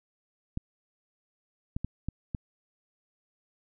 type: clicks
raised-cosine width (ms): 5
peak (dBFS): -19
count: 5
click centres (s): 0.574 / 1.765 / 1.846 / 2.086 / 2.348
effects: none